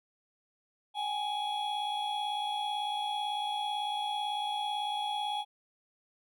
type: tone cluster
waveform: triangle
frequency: 776 / 834 / 3350 Hz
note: G5 / G#5 / G#7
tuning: -18 / +7 / +14 cents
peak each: -38 / -31 / -36 dBFS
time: 0.94-5.45 s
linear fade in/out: 50 ms
effects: none